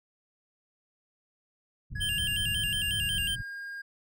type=low-pass noise; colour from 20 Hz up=white; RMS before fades=-37 dBFS; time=1.9-3.43 s; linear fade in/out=20 ms; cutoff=140 Hz; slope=24 dB/octave
type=tone with pitch glide; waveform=triangle; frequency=1677 to 1618 Hz; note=G#6 to G#6; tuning=+16 to -46 cents; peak=-35 dBFS; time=1.95-3.82 s; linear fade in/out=10 ms; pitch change=-62 cents; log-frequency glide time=2.91-3.38 s
type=tone with vibrato; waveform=square; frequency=2955 Hz; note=F#7; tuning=3 cents flat; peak=-29 dBFS; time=2-3.36 s; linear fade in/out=20 ms; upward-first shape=square; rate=5.5 Hz; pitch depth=95 cents each way
effects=none